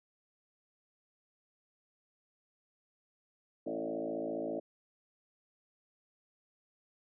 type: tone with frequency modulation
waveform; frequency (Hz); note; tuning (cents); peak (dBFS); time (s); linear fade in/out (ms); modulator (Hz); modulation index
sine; 450.1; A4; +39; -34; 3.66-4.6; 10; 54.9; 3.7
effects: none